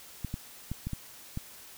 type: clicks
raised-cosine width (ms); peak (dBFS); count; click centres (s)
5; -21; 6; 0.247 / 0.341 / 0.716 / 0.87 / 0.933 / 1.374
effects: white hiss -50 dBFS RMS until 1.77 s